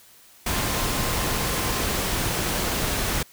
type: tone in noise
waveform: sine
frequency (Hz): 1046.5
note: C6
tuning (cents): 0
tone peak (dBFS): -36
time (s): 0.53-1.82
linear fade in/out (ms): 5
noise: pink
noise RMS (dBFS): -25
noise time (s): 0.46-3.23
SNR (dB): -14
effects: white hiss -52 dBFS RMS until 3.32 s